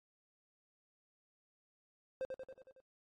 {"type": "tone with echo", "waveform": "triangle", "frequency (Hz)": 523.3, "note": "C5", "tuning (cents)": 0, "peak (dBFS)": -34, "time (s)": [2.21, 2.25], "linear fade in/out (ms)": 0, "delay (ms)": 92, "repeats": 6, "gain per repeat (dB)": -4, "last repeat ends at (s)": 2.802, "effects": ["AAC 32 kbps"]}